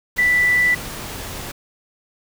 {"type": "tone in noise", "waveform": "sine", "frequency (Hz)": 1975.5, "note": "B6", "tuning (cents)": 0, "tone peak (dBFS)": -13, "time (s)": [0.18, 0.75], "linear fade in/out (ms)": 10, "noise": "pink", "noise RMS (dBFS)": -31, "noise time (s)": [0.16, 1.52], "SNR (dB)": 15, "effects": []}